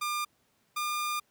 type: tone pair in turn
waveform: sawtooth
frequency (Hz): 1200 / 1205.8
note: D6 / D6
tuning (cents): +37 / +45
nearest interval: unison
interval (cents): 8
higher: second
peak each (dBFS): -26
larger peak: neither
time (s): 0.01-0.25 / 0.76-1.2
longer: second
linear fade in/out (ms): 10
effects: pink hiss -70 dBFS RMS until 1.3 s + high-pass 100 Hz 12 dB/octave